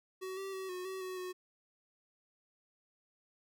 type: tone with pitch steps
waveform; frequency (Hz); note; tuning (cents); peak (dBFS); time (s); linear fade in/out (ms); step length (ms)
square; 375.9 / 388 / 380.1 / 364.1 / 379.4 / 371.5 / 365.7; F#4 / G4 / F#4 / F#4 / F#4 / F#4 / F#4; +27 / -18 / +47 / -28 / +43 / +7 / -20; -40; 0.21-1.33; 20; 160
effects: none